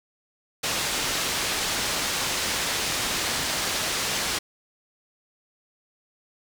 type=low-pass noise; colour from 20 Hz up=white; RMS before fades=-27 dBFS; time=0.63-4.39 s; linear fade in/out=10 ms; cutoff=6300 Hz; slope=12 dB/octave; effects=none